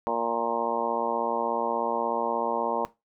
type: harmonic tone with a mistuned harmonic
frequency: 116.54 Hz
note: A#2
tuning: in tune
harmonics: 2 / 3 / 4 / 5 / 6 / 7 / 8 / 9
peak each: -36 / -36 / -31 / -31 / -35 / -33 / -30 / -34 dBFS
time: 0.07-2.85 s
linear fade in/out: 0 ms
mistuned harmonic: 9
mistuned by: +16 cents
effects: noise-tail reverb RT60 0.2 s tail -17 dB re dry